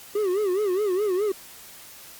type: tone with vibrato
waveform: triangle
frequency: 392 Hz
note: G4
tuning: in tune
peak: -19 dBFS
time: 0.15-1.32 s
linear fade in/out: 5 ms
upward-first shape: sine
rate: 4.8 Hz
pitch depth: 160 cents each way
effects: white hiss -45 dBFS RMS until 2.19 s + Opus 48 kbps